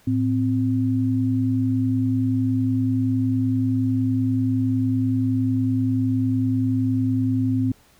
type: tone pair together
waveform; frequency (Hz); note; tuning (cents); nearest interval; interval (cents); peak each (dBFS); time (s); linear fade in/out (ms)
sine; 109.32 / 260; A2 / C4; -11 / -11; octave + minor third; 1500; -22 / -20; 0.07-7.72; 5
effects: pink hiss -56 dBFS RMS until 7.99 s